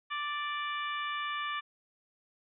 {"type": "harmonic tone", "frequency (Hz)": 587.3, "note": "D5", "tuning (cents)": 0, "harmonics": [2, 3, 4, 5, 6], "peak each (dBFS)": [-35, -39, -41, -43, -45], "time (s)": [0.1, 1.61], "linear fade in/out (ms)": 20, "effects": []}